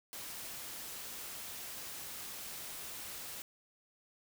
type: noise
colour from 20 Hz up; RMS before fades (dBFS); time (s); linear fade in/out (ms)
white; -45; 0.13-3.42; 0
effects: none